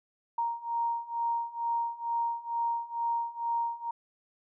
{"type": "beating tone pair", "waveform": "sine", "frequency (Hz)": [932.3, 934.5], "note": ["A#5", "A#5"], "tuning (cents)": [0, 4], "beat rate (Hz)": 2.2, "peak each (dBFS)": [-33, -31], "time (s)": [0.38, 3.91], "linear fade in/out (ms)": 5, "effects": []}